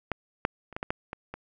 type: clicks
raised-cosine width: 0.5 ms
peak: -13 / -8 / -30 / -18 / -16 / -12 / -20 / -22 dBFS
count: 8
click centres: 0.117 / 0.451 / 0.727 / 0.765 / 0.829 / 0.905 / 1.131 / 1.34 s
effects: none